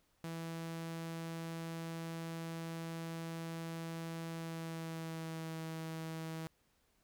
sawtooth tone with pitch glide, 164.81 to 161.42 Hz, E3 to E3, 0 to -36 cents, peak -37 dBFS, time 0.24-6.47 s, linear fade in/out 0 ms, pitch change -36 cents, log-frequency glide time 4.31-5.56 s, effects pink hiss -75 dBFS RMS until 7.03 s

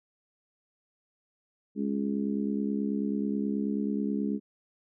harmonic tone, 69.3 Hz, C#2, in tune, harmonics 3 / 4 / 5 / 6, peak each -29 / -32 / -39 / -38 dBFS, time 1.75-4.4 s, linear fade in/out 50 ms, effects none

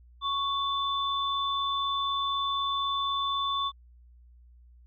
sine tone pair together, 1108 / 3518 Hz, C#6 / A7, -1 / -1 cents, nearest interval octave + minor sixth, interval 2000 cents, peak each -28 / -31 dBFS, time 0.21-3.72 s, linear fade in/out 50 ms, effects added 60 Hz sine -52 dBFS peak until 4.86 s

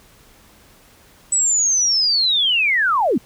sine linear sweep, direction down, 7980 to 188.9 Hz, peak -14 dBFS, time 1.32-3.18 s, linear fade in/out 5 ms, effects pink hiss -50 dBFS RMS until 3.25 s

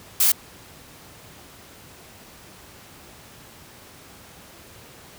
blue noise, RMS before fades -17 dBFS, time 0.2-0.32 s, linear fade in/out 5 ms, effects pink hiss -46 dBFS RMS until 5.18 s + high-pass 60 Hz 12 dB/octave

